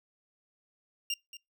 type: tone with echo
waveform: 25% pulse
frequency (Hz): 2794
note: F7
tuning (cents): 0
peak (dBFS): -26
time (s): 1.1-1.14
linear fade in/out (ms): 2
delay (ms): 230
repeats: 1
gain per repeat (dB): -14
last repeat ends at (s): 1.37
effects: noise-tail reverb RT60 0.2 s tail -26 dB re dry